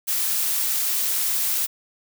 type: noise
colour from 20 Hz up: blue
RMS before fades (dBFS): -23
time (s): 0.07-1.67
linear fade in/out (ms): 20
effects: none